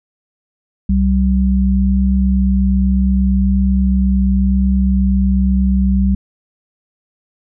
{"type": "tone pair together", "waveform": "sine", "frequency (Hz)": [64.76, 193.1], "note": ["C2", "G3"], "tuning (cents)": [-17, -26], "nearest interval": "octave + perfect fifth", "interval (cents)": 1891, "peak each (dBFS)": -13, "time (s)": [0.89, 6.15], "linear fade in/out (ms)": 5, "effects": []}